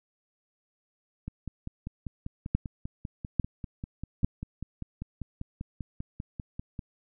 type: two click trains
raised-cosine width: 5 ms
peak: -11 / -23 dBFS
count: 3 / 29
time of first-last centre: 2.55-4.245 / 1.28-6.792 s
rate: 1.18 / 5.08 Hz
effects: none